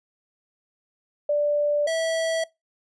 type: tone pair in turn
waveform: sine / square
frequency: 587.3 / 652.2 Hz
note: D5 / E5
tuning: 0 / -19 cents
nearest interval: major second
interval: 181 cents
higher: second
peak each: -19 / -23 dBFS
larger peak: first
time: 1.29-1.87 / 1.87-2.44 s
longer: first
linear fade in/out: 5 ms
effects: noise-tail reverb RT60 0.2 s tail -22 dB re dry + resampled to 22050 Hz